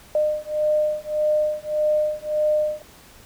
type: beating tone pair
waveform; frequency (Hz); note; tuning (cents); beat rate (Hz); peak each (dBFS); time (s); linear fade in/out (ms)
sine; 606 / 607.7; D#5 / D#5; -46 / -41; 1.7; -22; 0.15-2.82; 2
effects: pink hiss -48 dBFS RMS until 3.25 s